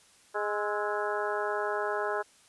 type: harmonic tone with a mistuned harmonic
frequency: 207.7 Hz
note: G#3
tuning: in tune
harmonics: 2 / 3 / 4 / 5 / 6 / 7 / 8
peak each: -33 / -35 / -36 / -37 / -38 / -38 / -39 dBFS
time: 0.34-2.23 s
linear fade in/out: 20 ms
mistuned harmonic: 6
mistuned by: +78 cents
effects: white hiss -60 dBFS RMS until 2.48 s + resampled to 24000 Hz